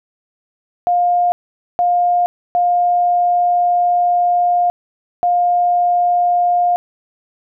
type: tone bursts at uneven times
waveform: sine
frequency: 707 Hz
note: F5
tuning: 21 cents sharp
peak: -11 dBFS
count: 4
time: 0.87-1.32 / 1.79-2.26 / 2.55-4.7 / 5.23-6.76 s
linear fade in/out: 0 ms
effects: none